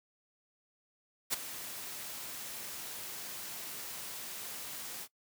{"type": "noise with ADSR envelope", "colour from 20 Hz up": "white", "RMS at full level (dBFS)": -30, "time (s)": [1.3, 5.08], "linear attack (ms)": 32, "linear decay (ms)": 16, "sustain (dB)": -13, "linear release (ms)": 56, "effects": ["noise-tail reverb RT60 0.1 s tail -20 dB re dry", "high-pass 100 Hz 12 dB/octave"]}